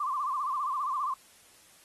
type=tone with vibrato; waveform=sine; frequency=1108.7 Hz; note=C#6; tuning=in tune; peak=-28 dBFS; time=0-1.14 s; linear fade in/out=5 ms; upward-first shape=sine; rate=15 Hz; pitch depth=140 cents each way; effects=white hiss -58 dBFS RMS until 1.84 s + AAC 32 kbps